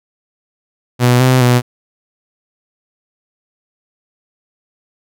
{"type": "tone with pitch steps", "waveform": "sawtooth", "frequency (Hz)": [123.3, 128.5, 123.2], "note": ["B2", "C3", "B2"], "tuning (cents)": [-2, -31, -4], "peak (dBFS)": -4, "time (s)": [0.99, 1.62], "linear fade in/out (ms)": 50, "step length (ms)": 210, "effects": []}